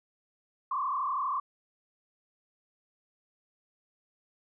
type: tone with frequency modulation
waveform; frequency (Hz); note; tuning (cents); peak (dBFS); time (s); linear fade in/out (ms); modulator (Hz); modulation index
sine; 1100; C#6; -14; -28; 0.71-1.4; 5; 32.4; 2.4
effects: none